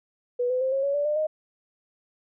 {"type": "tone with pitch steps", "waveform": "sine", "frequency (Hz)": [490, 506.7, 524, 541.8, 560.3, 579.4, 599.1, 619.5], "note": ["B4", "B4", "C5", "C#5", "C#5", "D5", "D5", "D#5"], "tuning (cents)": [-14, 44, 2, -40, 18, -24, 34, -8], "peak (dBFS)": -22, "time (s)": [0.39, 1.27], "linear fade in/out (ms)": 10, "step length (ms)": 110, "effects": []}